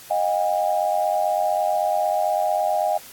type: tone cluster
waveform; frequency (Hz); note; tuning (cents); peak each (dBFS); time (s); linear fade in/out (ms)
sine; 620 / 716 / 805; D#5 / F5 / G5; -6 / +43 / +46; -23; 0.1-2.98; 10
effects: white hiss -43 dBFS RMS until 3.12 s + AAC 64 kbps